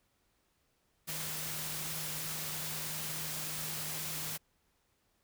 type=tone in noise; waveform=sine; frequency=155.56 Hz; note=D#3; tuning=in tune; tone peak=-47 dBFS; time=1.07-4.38 s; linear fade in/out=20 ms; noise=white; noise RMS=-39 dBFS; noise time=1.07-4.38 s; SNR=-11 dB; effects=pink hiss -75 dBFS RMS until 5.23 s